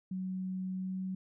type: tone with pitch glide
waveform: sine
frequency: 186.6 to 187.79 Hz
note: F#3 to F#3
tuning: +15 to +26 cents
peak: -34 dBFS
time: 0.11-1.15 s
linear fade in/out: 5 ms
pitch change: +11 cents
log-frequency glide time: 0.71-1.02 s
effects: none